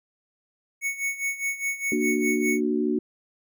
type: tone with tremolo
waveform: square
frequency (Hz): 2217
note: C#7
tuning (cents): 0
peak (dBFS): -24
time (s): 0.81-2.61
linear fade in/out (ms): 50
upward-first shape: sine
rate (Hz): 4.9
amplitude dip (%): 80
type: chord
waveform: sine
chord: Bb augmented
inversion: none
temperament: equal with one note detuned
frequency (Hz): 233.1 / 297.4 / 370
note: Bb3 / D4 / F#4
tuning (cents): 0 / +22 / 0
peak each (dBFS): -26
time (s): 1.92-2.99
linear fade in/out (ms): 2
effects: none